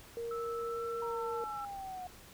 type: tone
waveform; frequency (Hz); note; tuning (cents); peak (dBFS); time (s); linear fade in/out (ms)
sine; 466.2; A#4; 0; -36; 0.17-1.44; 0
type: tone with pitch glide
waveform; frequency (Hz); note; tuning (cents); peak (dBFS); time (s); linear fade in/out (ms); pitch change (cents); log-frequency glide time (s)
sine; 1314 to 1337; E6 to E6; -6 to +24; -40; 0.31-1.65; 2; +30; 0.61-0.85
type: linear sweep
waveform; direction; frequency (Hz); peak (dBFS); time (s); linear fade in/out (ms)
sine; down; 944 to 722; -40; 1.02-2.07; 2
effects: pink hiss -55 dBFS RMS until 2.33 s